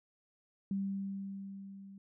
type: tone with level ramp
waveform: sine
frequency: 196 Hz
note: G3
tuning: in tune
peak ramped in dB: -31 to -49 dBFS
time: 0.71-1.98 s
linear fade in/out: 2 ms
effects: none